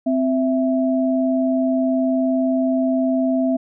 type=tone pair together; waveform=sine; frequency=259.8 / 659.3 Hz; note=C4 / E5; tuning=-12 / 0 cents; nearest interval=octave + major third; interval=1612 cents; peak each=-17 / -21 dBFS; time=0.06-3.57 s; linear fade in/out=10 ms; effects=none